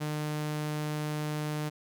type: tone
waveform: sawtooth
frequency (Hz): 151.2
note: D#3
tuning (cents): -49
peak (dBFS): -27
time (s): 0-1.7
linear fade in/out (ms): 20
effects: none